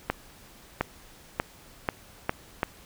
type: accelerating click train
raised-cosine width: 0.5 ms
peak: -9 dBFS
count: 6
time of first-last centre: 0.1-2.631 s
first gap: 710 ms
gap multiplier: 0.83
effects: pink hiss -52 dBFS RMS until 2.85 s